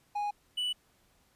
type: tone pair in turn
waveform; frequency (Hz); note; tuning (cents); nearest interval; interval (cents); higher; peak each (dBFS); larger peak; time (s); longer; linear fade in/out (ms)
triangle; 826 / 2965; G#5 / F#7; -10 / +3; octave + minor seventh; 2213; second; -28; neither; 0.15-0.31 / 0.57-0.73; neither; 10
effects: pink hiss -68 dBFS RMS until 1.35 s + resampled to 32000 Hz